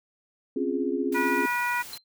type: chord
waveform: sine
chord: Db major seventh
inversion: third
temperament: equal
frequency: 261.6 / 277.2 / 349.2 / 415.3 Hz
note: C4 / Db4 / F4 / Ab4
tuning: 0 / 0 / 0 / 0 cents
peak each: -30 dBFS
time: 0.56-1.46 s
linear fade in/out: 5 ms
type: noise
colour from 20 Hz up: white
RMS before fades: -42 dBFS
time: 1.12-1.98 s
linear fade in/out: 5 ms
type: harmonic tone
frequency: 485 Hz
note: B4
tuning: 31 cents flat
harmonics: 2 / 3 / 4 / 5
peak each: -28 / -30 / -31 / -32 dBFS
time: 1.14-1.83 s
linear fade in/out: 20 ms
type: tone with exponential decay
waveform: sine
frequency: 4119 Hz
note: C8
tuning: 28 cents flat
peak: -32 dBFS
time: 1.93-2.04 s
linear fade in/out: 2 ms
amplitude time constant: 23 ms
effects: none